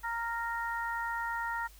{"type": "harmonic tone", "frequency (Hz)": 464.4, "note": "A#4", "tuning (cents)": -7, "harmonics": [2, 3, 4], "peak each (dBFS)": [-35, -37, -38], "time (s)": [0.03, 1.68], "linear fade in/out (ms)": 20, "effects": ["added 50 Hz sine -53 dBFS peak until 1.79 s", "white hiss -59 dBFS RMS until 1.79 s"]}